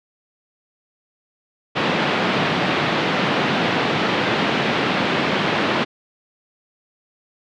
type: band-pass noise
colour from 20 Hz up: pink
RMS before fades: -20 dBFS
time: 1.75-5.85 s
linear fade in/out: 20 ms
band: 150 to 3600 Hz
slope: 24 dB/octave
effects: none